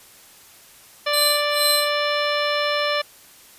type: harmonic tone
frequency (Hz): 587.3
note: D5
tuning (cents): 0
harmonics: 1 / 2 / 3 / 4 / 5 / 6 / 7 / 9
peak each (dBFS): -23 / -26 / -28 / -29 / -30 / -31 / -31 / -33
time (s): 1.06-3.02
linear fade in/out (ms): 10
type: tone with tremolo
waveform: sawtooth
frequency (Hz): 4088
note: C8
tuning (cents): -41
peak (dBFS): -14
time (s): 1.13-1.93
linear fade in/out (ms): 5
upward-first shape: sine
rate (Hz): 2.2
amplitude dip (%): 100
effects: white hiss -48 dBFS RMS until 3.58 s + resampled to 32000 Hz